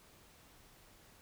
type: silence
effects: pink hiss -62 dBFS RMS until 1.21 s